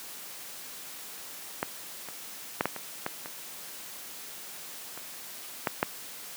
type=clicks; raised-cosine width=0.5 ms; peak=-12 / -24 / -9 / -11 / -22 / -14 / -23 / -25 / -10 / -8 dBFS; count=10; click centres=1.629 / 2.087 / 2.609 / 2.656 / 2.763 / 3.064 / 3.259 / 4.976 / 5.672 / 5.829 s; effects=white hiss -43 dBFS RMS until 6.36 s + high-pass 150 Hz 12 dB/octave